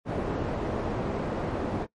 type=low-pass noise; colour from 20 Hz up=white; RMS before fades=-30 dBFS; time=0.05-1.87 s; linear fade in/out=50 ms; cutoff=540 Hz; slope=12 dB/octave; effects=noise-tail reverb RT60 0.1 s tail -20 dB re dry + MP3 48 kbps